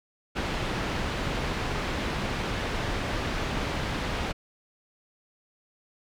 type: low-pass noise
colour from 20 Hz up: pink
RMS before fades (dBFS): -30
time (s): 0.35-4.33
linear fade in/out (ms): 20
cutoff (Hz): 3500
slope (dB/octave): 12
effects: none